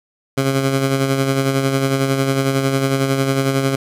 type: tone with tremolo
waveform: 15% pulse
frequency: 135.5 Hz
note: C#3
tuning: 39 cents flat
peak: -7 dBFS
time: 0.37-3.76 s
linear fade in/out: 10 ms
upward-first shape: sine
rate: 11 Hz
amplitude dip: 45%
effects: resampled to 32000 Hz + 8-bit